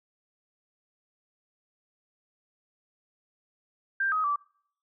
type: tone with pitch steps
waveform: sine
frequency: 1583 / 1262 / 1160 Hz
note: G6 / D#6 / D6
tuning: +17 / +24 / -22 cents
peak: -24 dBFS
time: 4-4.36 s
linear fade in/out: 5 ms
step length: 120 ms
effects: noise-tail reverb RT60 0.6 s tail -25 dB re dry